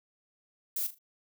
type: noise with echo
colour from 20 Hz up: violet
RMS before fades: -32 dBFS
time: 0.76-0.87 s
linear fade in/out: 5 ms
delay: 39 ms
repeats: 3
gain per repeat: -11 dB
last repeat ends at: 0.987 s
effects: none